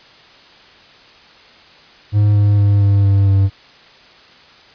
triangle tone with pitch steps, 103.83 / 102.58 / 101.34 / 100.12 / 98.91 / 97.72 Hz, G#2 / G#2 / G#2 / G2 / G2 / G2, 0 / -21 / -42 / +37 / +16 / -5 cents, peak -7 dBFS, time 2.12-3.5 s, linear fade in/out 50 ms, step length 230 ms, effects white hiss -44 dBFS RMS until 4.74 s + resampled to 11025 Hz

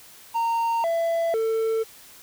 triangle tone with pitch steps, 922 / 668 / 446.8 Hz, A#5 / E5 / A4, -19 / +23 / +27 cents, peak -19 dBFS, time 0.34-1.84 s, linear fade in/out 20 ms, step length 500 ms, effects white hiss -48 dBFS RMS until 2.22 s

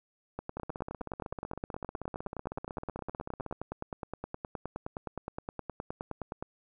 two click trains, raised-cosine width 1 ms, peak -22 / -24 dBFS, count 59 / 48, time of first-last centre 0.39-6.425 / 0.57-3.526 s, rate 9.61 / 15.9 Hz, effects none

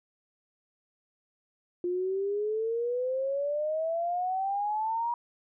sine exponential sweep, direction up, 350.5 to 960 Hz, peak -27 dBFS, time 1.84-5.14 s, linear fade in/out 2 ms, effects none

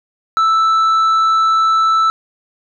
sine tone with tanh clipping, 1318.5 Hz, E6, in tune, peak -11 dBFS, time 0.37-2.1 s, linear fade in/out 0 ms, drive 5 dB, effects none

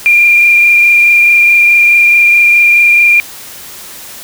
sine tone with frequency modulation, 2400 Hz, D7, 37 cents sharp, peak -3 dBFS, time 0.06-3.2 s, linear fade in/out 0 ms, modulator 24.7 Hz, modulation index 1.5, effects white hiss -29 dBFS RMS until 4.23 s

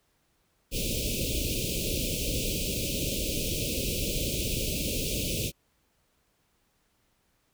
pink band-stop noise, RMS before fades -30 dBFS, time 0.71-5.52 s, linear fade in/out 50 ms, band 600 to 2400 Hz, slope 96 dB/octave, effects pink hiss -71 dBFS RMS until 7.53 s

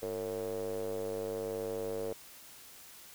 square tone with band-pass filter, 50.4 Hz, G1, 49 cents sharp, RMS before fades -37 dBFS, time 0.02-2.13 s, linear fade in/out 5 ms, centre 490 Hz, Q 7.5, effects white hiss -53 dBFS RMS until 3.14 s

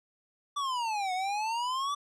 square exponential two-way sweep, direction down then up, 1170 to 727 to 1170 Hz, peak -30 dBFS, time 0.56-1.95 s, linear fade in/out 10 ms, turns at 1.13 s, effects low-pass 7000 Hz 12 dB/octave

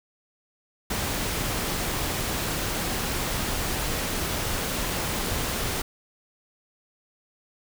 pink noise, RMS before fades -28 dBFS, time 0.9-5.82 s, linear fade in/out 5 ms, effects none

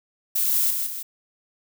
violet noise with echo, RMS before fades -22 dBFS, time 0.35-0.71 s, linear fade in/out 10 ms, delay 160 ms, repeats 2, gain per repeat -5 dB, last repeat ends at 1.03 s, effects none

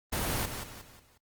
pink noise with echo, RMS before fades -31 dBFS, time 0.12-0.46 s, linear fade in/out 10 ms, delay 180 ms, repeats 4, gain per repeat -8 dB, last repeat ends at 1.18 s, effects noise-tail reverb RT60 0.1 s tail -20 dB re dry + Opus 24 kbps

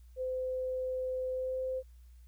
sine tone with pitch glide, 513 to 517.8 Hz, C5 to C5, -34 to -18 cents, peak -32 dBFS, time 0.16-1.83 s, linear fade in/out 50 ms, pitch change +16 cents, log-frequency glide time 1.32-1.59 s, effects added 60 Hz sine -52 dBFS peak until 2.27 s + white hiss -73 dBFS RMS until 2.27 s

